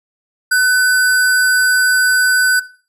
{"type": "tone with sample-and-hold", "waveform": "sine", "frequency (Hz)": 1502, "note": "F#6", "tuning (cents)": 26, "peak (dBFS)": -9, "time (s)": [0.51, 2.6], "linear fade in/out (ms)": 10, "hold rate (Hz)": 6300, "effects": ["noise-tail reverb RT60 0.4 s tail -17 dB re dry", "resampled to 32000 Hz"]}